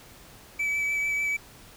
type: tone with vibrato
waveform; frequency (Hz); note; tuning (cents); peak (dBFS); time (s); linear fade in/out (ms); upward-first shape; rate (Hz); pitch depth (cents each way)
triangle; 2299; D7; -37; -23; 0.59-1.37; 10; sine; 6.7; 15
effects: pink hiss -50 dBFS RMS until 1.76 s